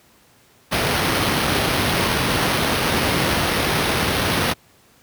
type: noise with sample-and-hold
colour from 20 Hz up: pink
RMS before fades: -19 dBFS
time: 0.71-4.54 s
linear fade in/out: 20 ms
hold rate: 7350 Hz
effects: pink hiss -54 dBFS RMS until 5.02 s + high-pass 80 Hz 12 dB/octave